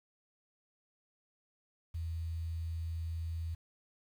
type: tone with quantisation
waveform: sine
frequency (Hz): 82.41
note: E2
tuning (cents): 0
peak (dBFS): -35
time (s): 1.94-3.55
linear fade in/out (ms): 10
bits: 10
effects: none